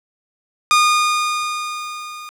sawtooth tone with level ramp, 1222 Hz, D#6, 32 cents flat, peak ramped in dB -6 to -28 dBFS, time 0.71-2.29 s, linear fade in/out 0 ms, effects low-pass 9000 Hz 12 dB/octave + 8-bit

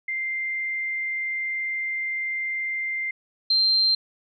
sine tone pair in turn, 2093 / 4153 Hz, C7 / C8, 0 / -14 cents, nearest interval octave, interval 1186 cents, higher second, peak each -25 / -17 dBFS, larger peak second, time 0.08-3.11 / 3.5-3.95 s, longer first, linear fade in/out 5 ms, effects none

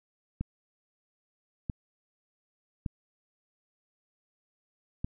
clicks, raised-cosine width 5 ms, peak -19 dBFS, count 4, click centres 0.41 / 1.698 / 2.862 / 5.045 s, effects none

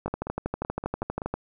two click trains, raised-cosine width 1 ms, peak -14 / -19 dBFS, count 17 / 7, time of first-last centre 0.06-1.34 / 0.08-1.219 s, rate 12.5 / 5.27 Hz, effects none

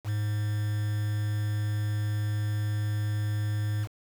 triangle tone with quantisation, 105.1 Hz, G#2, 21 cents sharp, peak -24 dBFS, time 0.04-3.88 s, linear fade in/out 50 ms, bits 7, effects none

